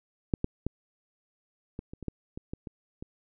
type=clicks; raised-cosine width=3 ms; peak=-11 / -14 / -16 / -23 / -28 / -27 / -18 / -25 / -22 / -26 / -26 dBFS; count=11; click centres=0.338 / 0.444 / 0.666 / 1.791 / 1.935 / 2.027 / 2.083 / 2.375 / 2.535 / 2.672 / 3.025 s; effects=none